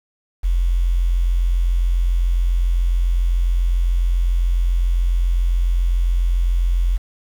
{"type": "tone", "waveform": "sine", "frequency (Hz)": 43.65, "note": "F1", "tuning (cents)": 0, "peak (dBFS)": -14, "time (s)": [0.43, 6.98], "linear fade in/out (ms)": 20, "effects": ["7-bit"]}